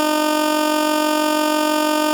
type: tone with amplitude modulation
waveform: 15% pulse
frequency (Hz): 304.8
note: D#4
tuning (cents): -36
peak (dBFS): -7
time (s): 0-2.13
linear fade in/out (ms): 0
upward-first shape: sine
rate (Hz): 46.1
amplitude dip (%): 50
effects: none